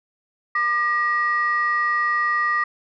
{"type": "tone pair together", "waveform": "sine", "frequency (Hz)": [1200, 1904.9], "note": ["D6", "A#6"], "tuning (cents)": [37, 37], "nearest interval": "minor sixth", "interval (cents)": 800, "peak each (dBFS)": -20, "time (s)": [0.55, 2.64], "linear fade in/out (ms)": 5, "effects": ["tanh soft clip ceiling -12 dBFS"]}